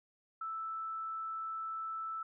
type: tone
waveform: sine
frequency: 1318.5 Hz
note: E6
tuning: in tune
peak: -37 dBFS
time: 0.41-2.23 s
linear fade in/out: 5 ms
effects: none